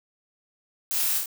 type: noise with echo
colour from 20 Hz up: blue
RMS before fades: -28 dBFS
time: 0.91-1.18 s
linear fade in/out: 0 ms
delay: 26 ms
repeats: 3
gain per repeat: -2 dB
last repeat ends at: 1.258 s
effects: none